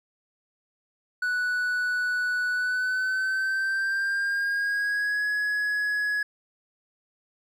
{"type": "tone with pitch glide", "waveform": "triangle", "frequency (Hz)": [1480, 1680.5], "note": ["F#6", "G#6"], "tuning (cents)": [0, 20], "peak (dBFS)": -22, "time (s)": [1.22, 6.23], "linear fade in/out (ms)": 5, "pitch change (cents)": 220, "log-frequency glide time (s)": [2.51, 5.27], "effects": []}